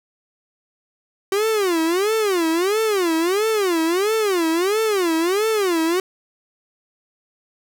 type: tone with vibrato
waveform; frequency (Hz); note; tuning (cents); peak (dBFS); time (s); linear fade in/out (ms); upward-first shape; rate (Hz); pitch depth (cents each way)
45% pulse; 378.3; F#4; +38; -17; 1.32-6; 2; sine; 1.5; 280
effects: none